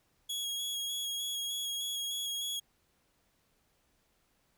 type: tone with vibrato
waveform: sawtooth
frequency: 3322 Hz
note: G#7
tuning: in tune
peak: -31 dBFS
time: 0.29-2.6 s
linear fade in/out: 10 ms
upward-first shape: square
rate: 3.3 Hz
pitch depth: 14 cents each way
effects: pink hiss -73 dBFS RMS until 4.57 s